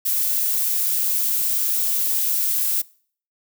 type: noise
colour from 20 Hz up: violet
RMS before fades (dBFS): -21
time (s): 0.05-2.82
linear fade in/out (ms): 10
effects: noise-tail reverb RT60 0.5 s tail -23 dB re dry